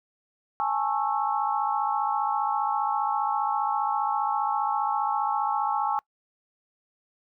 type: chord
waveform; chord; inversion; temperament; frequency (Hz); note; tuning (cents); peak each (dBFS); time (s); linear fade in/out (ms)
sine; A major seventh; third; just; 825 / 880 / 1100 / 1320; G#5 / A5 / C#6 / E6; -12 / 0 / -14 / +2; -27 / -29 / -30 / -32; 0.6-5.99; 0
effects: noise-tail reverb RT60 0.1 s tail -25 dB re dry